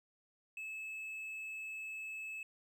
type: tone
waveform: triangle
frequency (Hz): 2600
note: E7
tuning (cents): -24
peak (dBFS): -40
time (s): 0.57-2.43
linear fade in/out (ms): 2
effects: none